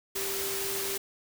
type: tone in noise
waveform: sine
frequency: 392 Hz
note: G4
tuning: in tune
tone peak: -36 dBFS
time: 0.15-0.98 s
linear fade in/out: 10 ms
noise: white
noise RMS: -33 dBFS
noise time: 0.15-0.98 s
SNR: -6 dB
effects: none

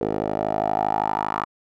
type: tone with band-pass filter sweep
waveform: 10% pulse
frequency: 52.6 Hz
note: G#1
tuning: 23 cents sharp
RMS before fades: -24 dBFS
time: 0.01-1.45 s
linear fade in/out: 5 ms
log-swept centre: 470 to 1100 Hz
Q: 4.9
effects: none

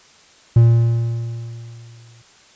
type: tone with exponential decay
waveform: triangle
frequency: 116.54 Hz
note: A#2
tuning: in tune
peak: -4 dBFS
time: 0.56-2.22 s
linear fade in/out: 5 ms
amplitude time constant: 360 ms
effects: white hiss -49 dBFS RMS until 2.55 s + resampled to 16000 Hz

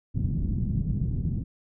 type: low-pass noise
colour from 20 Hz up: white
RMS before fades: -27 dBFS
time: 0.14-1.44 s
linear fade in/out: 20 ms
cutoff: 180 Hz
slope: 24 dB/octave
effects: none

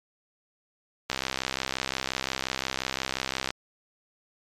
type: click train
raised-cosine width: 0.2 ms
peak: -10 dBFS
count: 159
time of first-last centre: 1.1-3.505 s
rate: 65.7 Hz
effects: MP3 96 kbps

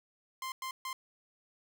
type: tone bursts at uneven times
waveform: sawtooth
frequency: 1046.5 Hz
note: C6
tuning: in tune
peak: -33 dBFS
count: 3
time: 0.42-0.52 / 0.62-0.71 / 0.85-0.93 s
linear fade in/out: 2 ms
effects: none

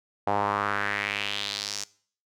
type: tone with band-pass filter sweep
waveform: sawtooth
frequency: 101.9 Hz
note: G#2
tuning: 32 cents flat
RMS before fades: -29 dBFS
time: 0.27-1.84 s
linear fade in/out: 5 ms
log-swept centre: 770 to 6200 Hz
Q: 3
effects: noise-tail reverb RT60 0.5 s tail -21 dB re dry

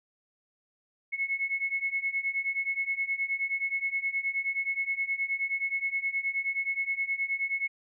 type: beating tone pair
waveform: sine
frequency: 2185 / 2194.5 Hz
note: C#7 / C#7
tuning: -26 / -18 cents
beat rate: 9.5 Hz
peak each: -32 / -30 dBFS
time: 1.12-7.68 s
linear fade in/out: 20 ms
effects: none

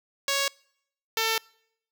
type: tone pair in turn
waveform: 5% pulse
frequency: 554.4 / 447.6 Hz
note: C#5 / A4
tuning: 0 / +30 cents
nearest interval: major third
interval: 370 cents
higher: first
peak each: -12 dBFS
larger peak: neither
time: 0.28-0.48 / 1.17-1.38 s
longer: second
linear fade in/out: 2 ms
effects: noise-tail reverb RT60 0.7 s tail -26 dB re dry

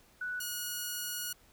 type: tone pair in turn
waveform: sine / 5% pulse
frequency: 1480 / 1451.2 Hz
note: F#6 / F#6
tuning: 0 / -34 cents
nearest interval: unison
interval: 34 cents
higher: first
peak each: -34 / -24 dBFS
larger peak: second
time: 0.21-0.4 / 0.4-1.33 s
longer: second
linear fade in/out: 5 ms
effects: pink hiss -63 dBFS RMS until 1.52 s

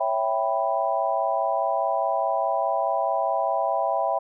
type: chord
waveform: sine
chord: C# half-diminished seventh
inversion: none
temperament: equal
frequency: 554.4 / 659.3 / 784 / 987.8 Hz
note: C#5 / E5 / G5 / B5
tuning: 0 / 0 / 0 / 0 cents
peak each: -29 / -25 / -26 / -28 dBFS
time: 0-4.19 s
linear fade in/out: 10 ms
effects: none

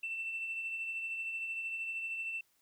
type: tone with tremolo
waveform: sine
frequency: 2678 Hz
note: E7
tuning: 27 cents sharp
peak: -33 dBFS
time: 0.03-2.41 s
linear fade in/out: 5 ms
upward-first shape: triangle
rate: 13 Hz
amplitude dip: 45%
effects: tanh soft clip ceiling -31 dBFS + white hiss -73 dBFS RMS until 2.61 s

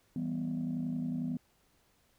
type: chord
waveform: sine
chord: E minor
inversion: none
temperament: equal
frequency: 164.81 / 196 / 246.9 Hz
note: E3 / G3 / B3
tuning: 0 / 0 / 0 cents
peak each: -36 / -39 / -33 dBFS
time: 0.16-1.37 s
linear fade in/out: 2 ms
effects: tanh soft clip ceiling -27 dBFS + pink hiss -70 dBFS RMS until 2.18 s

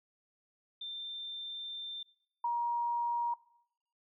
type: tone pair in turn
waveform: sine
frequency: 3578 / 947.7 Hz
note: A7 / A#5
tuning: +28 / +28 cents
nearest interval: octave + major seventh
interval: 2300 cents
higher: first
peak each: -39 / -29 dBFS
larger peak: second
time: 0.81-2.03 / 2.44-3.34 s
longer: first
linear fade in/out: 5 ms
effects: noise-tail reverb RT60 0.7 s tail -20 dB re dry

